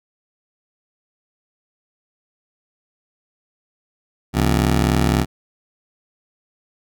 20% pulse ring-modulated tone, 103.83 Hz, G#2, in tune, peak -7 dBFS, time 4.33-5.26 s, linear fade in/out 50 ms, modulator 31.9 Hz, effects none

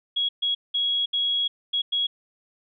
sine tone bursts at uneven times, 3322 Hz, G#7, in tune, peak -21 dBFS, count 6, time 0.16-0.29 / 0.42-0.55 / 0.74-1.06 / 1.13-1.48 / 1.73-1.82 / 1.92-2.07 s, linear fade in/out 10 ms, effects none

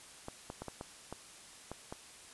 clicks, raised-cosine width 1 ms, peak -27 dBFS, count 8, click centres 0.284 / 0.501 / 0.62 / 0.683 / 0.811 / 1.126 / 1.716 / 1.925 s, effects white hiss -54 dBFS RMS until 2.33 s + resampled to 24000 Hz

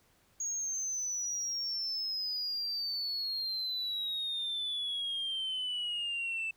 sine exponential sweep, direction down, 6645 to 2637 Hz, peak -31 dBFS, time 0.4-6.51 s, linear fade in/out 5 ms, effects tanh soft clip ceiling -30 dBFS + pink hiss -68 dBFS RMS until 6.56 s

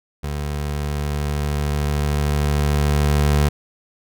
25% pulse tone with level ramp, 73.2 Hz, D2, 5 cents flat, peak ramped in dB -20 to -10 dBFS, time 0.23-3.49 s, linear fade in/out 10 ms, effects none

